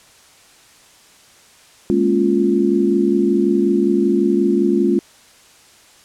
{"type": "chord", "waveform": "sine", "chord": "Bb minor seventh", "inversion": "third", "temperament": "equal", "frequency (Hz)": [207.7, 233.1, 277.2, 349.2], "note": ["Ab3", "Bb3", "Db4", "F4"], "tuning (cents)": [0, 0, 0, 0], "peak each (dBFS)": [-18, -22, -19, -16], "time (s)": [1.9, 4.99], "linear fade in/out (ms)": 0, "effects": ["white hiss -48 dBFS RMS until 6.04 s", "low-pass 9000 Hz 12 dB/octave"]}